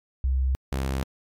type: tone pair in turn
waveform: sine / sawtooth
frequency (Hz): 65.41 / 66.71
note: C2 / C2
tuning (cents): 0 / +34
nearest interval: unison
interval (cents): 34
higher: second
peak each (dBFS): -20 / -21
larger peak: first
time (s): 0.24-0.55 / 0.72-1.03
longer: neither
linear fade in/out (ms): 0
effects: MP3 96 kbps